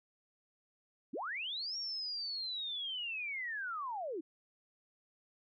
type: linear two-way sweep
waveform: sine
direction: up then down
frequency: 181.8 to 5610 to 290.5 Hz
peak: -37 dBFS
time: 1.13-4.21 s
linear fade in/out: 10 ms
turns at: 1.77 s
effects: none